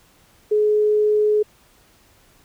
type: tone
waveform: sine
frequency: 422.9 Hz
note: G#4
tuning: 31 cents sharp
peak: -14 dBFS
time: 0.51-1.43 s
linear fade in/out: 10 ms
effects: pink hiss -55 dBFS RMS until 2.44 s